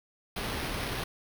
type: noise with sample-and-hold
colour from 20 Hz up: pink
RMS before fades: -34 dBFS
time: 0.36-1.04 s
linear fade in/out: 5 ms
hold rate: 7350 Hz
effects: none